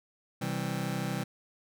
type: chord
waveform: sawtooth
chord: C major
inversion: none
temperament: just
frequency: 130.81 / 163.52 / 196.22 Hz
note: C3 / E3 / G3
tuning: 0 / -14 / +2 cents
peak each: -31 dBFS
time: 0.41-1.24 s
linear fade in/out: 10 ms
effects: none